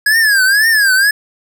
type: tone with vibrato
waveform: square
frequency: 1661.2 Hz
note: G#6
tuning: in tune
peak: -9 dBFS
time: 0.06-1.11 s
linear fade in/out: 5 ms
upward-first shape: triangle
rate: 2 Hz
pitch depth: 190 cents each way
effects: none